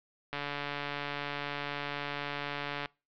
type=click train; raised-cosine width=0.3 ms; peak=-19 dBFS; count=365; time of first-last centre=0.33-2.858 s; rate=144 Hz; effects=noise-tail reverb RT60 0.3 s tail -25 dB re dry + low-pass 4000 Hz 12 dB/octave